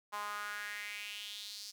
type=tone with high-pass filter sweep; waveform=sawtooth; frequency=206.7 Hz; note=G#3; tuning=8 cents flat; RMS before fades=-43 dBFS; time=0.12-1.72 s; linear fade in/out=20 ms; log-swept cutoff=970 to 5100 Hz; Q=4; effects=none